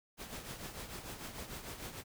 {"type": "noise with tremolo", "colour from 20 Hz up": "pink", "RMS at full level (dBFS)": -43, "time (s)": [0.17, 2.04], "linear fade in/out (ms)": 50, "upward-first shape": "triangle", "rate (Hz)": 6.7, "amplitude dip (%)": 65, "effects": []}